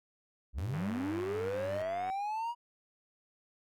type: linear sweep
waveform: triangle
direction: up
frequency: 49.08 to 964 Hz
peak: -31 dBFS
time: 0.53-2.55 s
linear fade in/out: 50 ms
type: tone with vibrato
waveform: sawtooth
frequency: 99.1 Hz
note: G2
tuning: 19 cents sharp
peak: -38 dBFS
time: 0.58-1.82 s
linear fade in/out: 0 ms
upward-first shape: triangle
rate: 17 Hz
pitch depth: 32 cents each way
type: click train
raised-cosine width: 0.5 ms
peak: -29 dBFS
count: 131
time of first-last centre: 0.74-2.1 s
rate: 95.6 Hz
effects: none